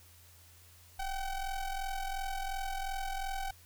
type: ring-modulated tone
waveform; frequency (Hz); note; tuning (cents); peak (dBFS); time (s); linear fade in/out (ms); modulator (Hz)
square; 378.6; F#4; +40; -32; 0.99-3.51; 5; 400
effects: added 86 Hz sine -59 dBFS peak until 3.65 s + white hiss -60 dBFS RMS until 3.65 s